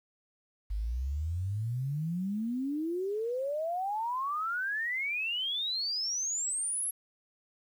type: exponential sweep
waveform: sine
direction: up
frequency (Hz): 49.02 to 11360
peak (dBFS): -30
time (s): 0.7-6.91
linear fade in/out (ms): 10
effects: 10-bit